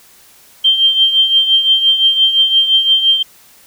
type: tone with tremolo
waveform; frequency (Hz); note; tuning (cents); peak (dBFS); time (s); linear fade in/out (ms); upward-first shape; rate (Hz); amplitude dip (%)
sine; 3152; G7; +9; -5; 0.64-3.23; 10; triangle; 5.8; 70
effects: white hiss -45 dBFS RMS until 3.66 s